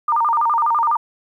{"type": "tone with vibrato", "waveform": "sine", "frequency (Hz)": 1054, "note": "C6", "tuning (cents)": 12, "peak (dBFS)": -14, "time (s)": [0.08, 0.97], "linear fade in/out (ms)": 5, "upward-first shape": "square", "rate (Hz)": 12, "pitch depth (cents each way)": 230, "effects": ["9-bit"]}